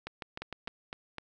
two click trains, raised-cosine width 0.3 ms, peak -22 / -22 dBFS, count 5 / 4, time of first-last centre 0.07-0.679 / 0.42-1.183 s, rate 6.57 / 3.93 Hz, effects none

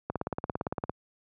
click train, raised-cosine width 1 ms, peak -16 dBFS, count 15, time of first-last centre 0.1-0.895 s, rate 17.6 Hz, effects high-pass 80 Hz 12 dB/octave

